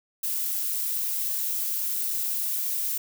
violet noise, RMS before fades -28 dBFS, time 0.23-2.98 s, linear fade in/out 5 ms, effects none

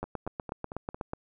two click trains, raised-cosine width 1 ms, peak -24 / -19 dBFS, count 5 / 10, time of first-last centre 0.04-0.945 / 0.03-1.134 s, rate 4.42 / 8.15 Hz, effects none

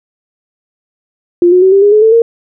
sine tone with pitch steps, 349.2 / 363.4 / 378.2 / 393.6 / 409.6 / 426.2 / 443.5 / 461.6 Hz, F4 / F#4 / F#4 / G4 / G#4 / G#4 / A4 / A#4, 0 / -31 / +38 / +7 / -24 / +45 / +14 / -17 cents, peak -3 dBFS, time 1.42-2.22 s, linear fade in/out 2 ms, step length 100 ms, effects none

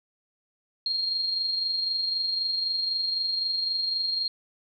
sine tone with amplitude modulation, 4229 Hz, C8, 18 cents sharp, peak -23 dBFS, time 0.86-4.28 s, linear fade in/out 2 ms, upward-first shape sine, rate 23.9 Hz, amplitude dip 40%, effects none

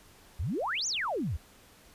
sine exponential two-way sweep, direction up then down, 63.2 to 7210 to 63.2 Hz, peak -29 dBFS, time 0.39-1.37 s, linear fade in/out 10 ms, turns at 0.87 s, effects pink hiss -57 dBFS RMS until 1.94 s + resampled to 32000 Hz

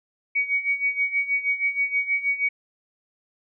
sine tone with tremolo, 2251 Hz, C#7, 26 cents sharp, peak -18 dBFS, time 0.35-2.49 s, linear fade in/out 10 ms, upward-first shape sine, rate 6.3 Hz, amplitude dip 80%, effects none

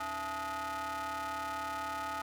35% pulse ring-modulated tone, 196 Hz, G3, in tune, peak -31 dBFS, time 0-2.22 s, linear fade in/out 5 ms, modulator 1060 Hz, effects none

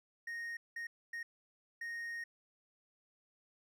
triangle tone bursts at uneven times, 1860 Hz, A#6, 4 cents flat, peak -38 dBFS, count 4, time 0.27-0.57 / 0.76-0.87 / 1.13-1.23 / 1.81-2.24 s, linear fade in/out 5 ms, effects none

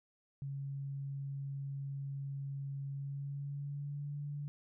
sine tone with pitch glide, 138.59 to 144.98 Hz, C#3 to D3, 0 to -22 cents, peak -38 dBFS, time 0.42-4.48 s, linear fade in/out 0 ms, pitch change +78 cents, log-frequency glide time 2.89-4.19 s, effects none

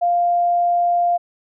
sine tone, 698.5 Hz, F5, in tune, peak -14 dBFS, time 0.01-1.18 s, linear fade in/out 20 ms, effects none

